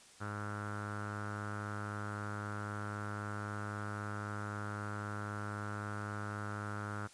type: tone with low-pass filter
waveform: sawtooth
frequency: 103.83 Hz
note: G#2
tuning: in tune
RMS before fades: -41 dBFS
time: 0.2-7.08 s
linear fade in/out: 20 ms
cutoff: 1400 Hz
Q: 7.1
effects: white hiss -59 dBFS RMS until 7.13 s + resampled to 22050 Hz